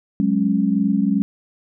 sine chord, F# suspended second, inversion none, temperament equal with one note detuned, 185 / 207.7 / 274.6 Hz, F#3 / G#3 / C#4, 0 / 0 / -16 cents, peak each -21 / -18 / -21 dBFS, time 0.2-1.22 s, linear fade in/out 0 ms, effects none

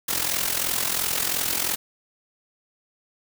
white noise with amplitude modulation, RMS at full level -22 dBFS, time 0.08-1.76 s, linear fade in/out 10 ms, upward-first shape sine, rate 42.9 Hz, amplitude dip 70%, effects none

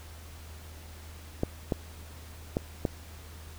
clicks, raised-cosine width 2 ms, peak -13 dBFS, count 4, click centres 1.434 / 1.722 / 2.569 / 2.852 s, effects added 79 Hz sine -45 dBFS peak until 3.58 s + pink hiss -51 dBFS RMS until 3.58 s

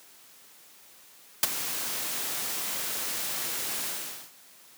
white noise with ADSR envelope, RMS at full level -18 dBFS, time 1.43-4.32 s, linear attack 3 ms, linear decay 21 ms, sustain -14 dB, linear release 470 ms, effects white hiss -54 dBFS RMS until 4.77 s + high-pass 150 Hz 12 dB/octave

